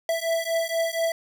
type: beating tone pair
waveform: square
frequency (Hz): 659.3 / 663.5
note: E5 / E5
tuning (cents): 0 / +11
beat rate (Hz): 4.2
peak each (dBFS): -27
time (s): 0.09-1.12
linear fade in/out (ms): 2
effects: none